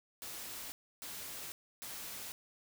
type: noise bursts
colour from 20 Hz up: white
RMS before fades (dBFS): -45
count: 3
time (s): 0.22-2.32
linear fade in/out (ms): 0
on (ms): 500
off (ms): 300
effects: none